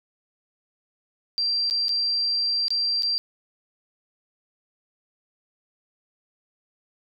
sine tone with dropouts, 4718 Hz, D8, 7 cents sharp, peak -21 dBFS, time 1.38-3.18 s, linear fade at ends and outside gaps 0 ms, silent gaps 1.699-1.709 / 1.883-1.892 / 2.682-2.705 / 3.023-3.032 s, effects none

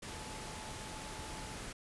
sine tone in noise, 865 Hz, A5, 30 cents flat, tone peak -51 dBFS, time 0.1-1.56 s, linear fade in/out 10 ms, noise pink, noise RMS -45 dBFS, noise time 0.02-1.73 s, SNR -9 dB, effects resampled to 24000 Hz

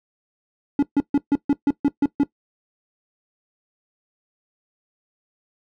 triangle tone bursts, 284.3 Hz, C#4, 44 cents sharp, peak -11 dBFS, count 9, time 0.79-2.234 s, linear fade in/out 2 ms, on 36 ms, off 140 ms, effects noise-tail reverb RT60 0.1 s tail -18 dB re dry

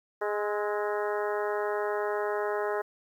harmonic tone with a mistuned harmonic, 207.7 Hz, G#3, in tune, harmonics 2 / 3 / 4 / 5 / 6 / 7 / 8 / 9, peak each -30 / -34 / -36 / -38 / -40 / -41 / -42 / -43 dBFS, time 0.21-2.82 s, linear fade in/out 10 ms, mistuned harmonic 6, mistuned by +43 cents, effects 10-bit

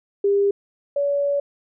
sine tone pair in turn, 401 / 568.4 Hz, G4 / C#5, +39 / +43 cents, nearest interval tritone, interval 604 cents, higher second, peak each -15 / -18 dBFS, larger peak first, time 0.24-0.51 / 0.96-1.4 s, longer second, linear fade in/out 5 ms, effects none

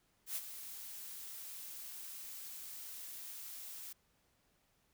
blue noise with ADSR envelope, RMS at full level -38 dBFS, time 0.26-3.93 s, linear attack 100 ms, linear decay 41 ms, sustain -10 dB, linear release 8 ms, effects pink hiss -75 dBFS RMS until 4.93 s

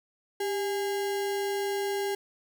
sine tone with sample-and-hold, 396.4 Hz, G4, 19 cents sharp, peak -27 dBFS, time 0.4-2.15 s, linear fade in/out 5 ms, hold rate 1225 Hz, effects none

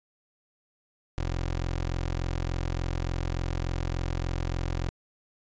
20% pulse tone, 43.44 Hz, F1, 8 cents flat, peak -23 dBFS, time 1.18-4.89 s, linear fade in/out 0 ms, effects resampled to 16000 Hz

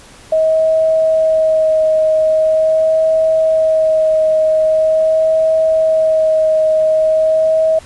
sine tone with vibrato, 634 Hz, D#5, 32 cents sharp, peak -9 dBFS, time 0.32-7.79 s, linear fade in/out 5 ms, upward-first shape sine, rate 0.43 Hz, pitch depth 14 cents each way, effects pink hiss -40 dBFS RMS until 7.85 s + resampled to 24000 Hz

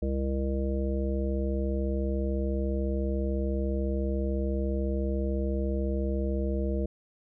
harmonic tone, 67 Hz, C2, 42 cents sharp, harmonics 1 / 3 / 5 / 7 / 9, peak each -28 / -33 / -35 / -36 / -38 dBFS, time 0.02-6.86 s, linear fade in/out 5 ms, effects none

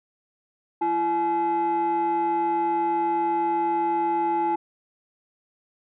sine tone pair together, 338.1 / 852 Hz, E4 / G#5, +44 / +44 cents, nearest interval octave + major third, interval 1600 cents, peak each -24 / -20 dBFS, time 0.81-4.56 s, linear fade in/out 10 ms, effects tanh soft clip ceiling -18 dBFS

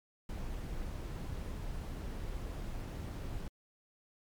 brown noise, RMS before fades -40 dBFS, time 0.29-3.48 s, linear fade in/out 2 ms, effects MP3 96 kbps

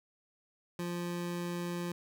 25% pulse tone, 174.3 Hz, F3, 3 cents flat, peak -31 dBFS, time 0.79-1.92 s, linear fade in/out 2 ms, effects none

